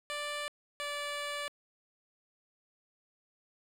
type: tone pair in turn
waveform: 10% pulse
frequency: 587.3 / 580.9 Hz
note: D5 / D5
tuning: 0 / -19 cents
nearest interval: unison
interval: 19 cents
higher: first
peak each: -27 dBFS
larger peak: neither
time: 0.1-0.48 / 0.8-1.48 s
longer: second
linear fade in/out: 0 ms
effects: low-pass 10000 Hz 12 dB/octave + 10-bit